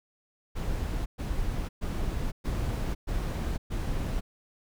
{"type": "noise bursts", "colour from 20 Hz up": "brown", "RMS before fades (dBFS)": -30, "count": 6, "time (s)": [0.55, 4.21], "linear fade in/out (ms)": 20, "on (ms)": 510, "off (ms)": 120, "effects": []}